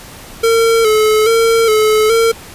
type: tone with vibrato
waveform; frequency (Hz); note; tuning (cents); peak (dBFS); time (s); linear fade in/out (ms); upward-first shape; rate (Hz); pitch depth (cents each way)
square; 443.4; A4; +13; -9; 0.43-2.32; 10; square; 1.2; 49
effects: pink hiss -34 dBFS RMS until 2.54 s + resampled to 32000 Hz